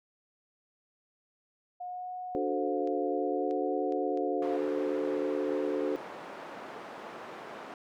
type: tone with vibrato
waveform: sine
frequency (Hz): 718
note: F5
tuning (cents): +48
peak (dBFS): -36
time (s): 1.8-4.57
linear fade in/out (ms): 10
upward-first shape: sine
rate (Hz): 0.64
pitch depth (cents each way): 31
type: chord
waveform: sine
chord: D dominant seventh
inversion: none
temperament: equal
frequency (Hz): 293.7 / 370 / 440 / 523.3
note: D4 / F#4 / A4 / C5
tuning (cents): 0 / 0 / 0 / 0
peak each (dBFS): -34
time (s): 2.35-5.96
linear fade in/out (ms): 0
type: clicks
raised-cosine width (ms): 0.2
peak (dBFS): -35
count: 4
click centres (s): 2.874 / 3.51 / 3.923 / 4.174
type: band-pass noise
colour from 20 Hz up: white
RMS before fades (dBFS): -44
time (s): 4.42-7.74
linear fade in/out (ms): 2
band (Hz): 280 to 1000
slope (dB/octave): 12
effects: none